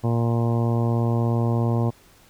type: harmonic tone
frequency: 117 Hz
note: A#2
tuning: 7 cents sharp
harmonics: 1 / 2 / 3 / 4 / 5 / 6 / 7 / 8 / 9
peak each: -20 / -26 / -30 / -32 / -34 / -36 / -37 / -38 / -39 dBFS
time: 0.03-1.91 s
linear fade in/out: 20 ms
effects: pink hiss -54 dBFS RMS until 2.29 s